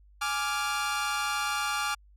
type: chord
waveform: sawtooth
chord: D diminished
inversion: second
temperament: equal with one note detuned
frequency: 834.5 / 1174.7 / 1396.9 Hz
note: Ab5 / D6 / F6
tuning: +8 / 0 / 0 cents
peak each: -30 / -28 / -28 dBFS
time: 0.21-1.95 s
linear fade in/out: 10 ms
effects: added 50 Hz sine -54 dBFS peak until 2.16 s + low-pass 12000 Hz 12 dB/octave